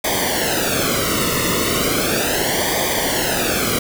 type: noise with flanger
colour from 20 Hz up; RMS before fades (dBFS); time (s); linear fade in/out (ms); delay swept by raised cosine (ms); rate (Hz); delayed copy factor
pink; -19; 0.04-3.79; 5; 0.73 to 1.26; 0.36; -0.85
effects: none